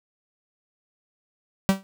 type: tone with exponential decay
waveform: 45% pulse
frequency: 193.3 Hz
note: G3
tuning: 24 cents flat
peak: -12 dBFS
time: 1.69-1.83 s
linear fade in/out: 0 ms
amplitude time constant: 30 ms
effects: none